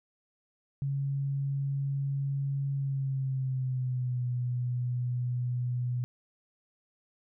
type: tone with pitch glide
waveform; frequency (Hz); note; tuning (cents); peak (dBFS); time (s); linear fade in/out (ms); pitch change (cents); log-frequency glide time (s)
sine; 138.59 to 123.47; C#3 to B2; 0 to 0; -28; 0.82-6.04; 0; -200; 2.74-4.25
effects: none